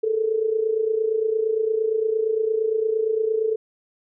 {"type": "tone with amplitude modulation", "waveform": "sine", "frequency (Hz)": 440, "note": "A4", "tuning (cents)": 0, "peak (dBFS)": -16, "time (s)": [0.03, 3.56], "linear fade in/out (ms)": 10, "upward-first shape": "sine", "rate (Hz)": 28.7, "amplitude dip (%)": 70, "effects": []}